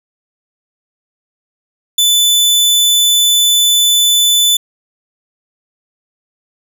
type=tone; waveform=sawtooth; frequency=3500 Hz; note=A7; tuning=10 cents flat; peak=-5 dBFS; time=1.98-4.57 s; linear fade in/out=5 ms; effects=none